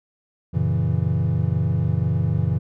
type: chord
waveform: triangle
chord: F# dominant seventh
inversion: none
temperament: equal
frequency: 92.5 / 116.54 / 138.59 / 164.81 Hz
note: F#2 / A#2 / C#3 / E3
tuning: 0 / 0 / 0 / 0 cents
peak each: -22 dBFS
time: 0.53-2.59 s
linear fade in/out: 20 ms
effects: none